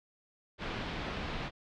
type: low-pass noise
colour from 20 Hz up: pink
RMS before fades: -38 dBFS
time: 0.58-1.51 s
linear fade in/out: 50 ms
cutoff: 3900 Hz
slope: 24 dB/octave
effects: none